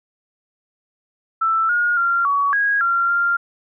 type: tone with pitch steps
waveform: sine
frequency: 1327 / 1432 / 1383 / 1128 / 1646 / 1378 / 1392 Hz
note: E6 / F6 / F6 / C#6 / G#6 / F6 / F6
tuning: +11 / +43 / -17 / +30 / -16 / -24 / -6 cents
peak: -15 dBFS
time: 1.41-3.37 s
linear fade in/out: 10 ms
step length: 280 ms
effects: none